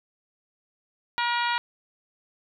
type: harmonic tone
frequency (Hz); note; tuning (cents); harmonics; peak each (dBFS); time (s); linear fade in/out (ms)
477; A#4; +40; 2 / 3 / 4 / 5 / 6 / 7 / 8 / 9; -26 / -30 / -32 / -34 / -36 / -37 / -38 / -39; 1.18-1.58; 0
effects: none